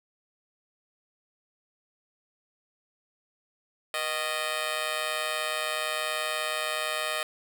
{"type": "tone with amplitude modulation", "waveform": "10% pulse", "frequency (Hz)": 619, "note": "D#5", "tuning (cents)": -9, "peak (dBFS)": -16, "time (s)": [3.94, 7.23], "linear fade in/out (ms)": 2, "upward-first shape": "sine", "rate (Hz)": 140, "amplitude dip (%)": 85, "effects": []}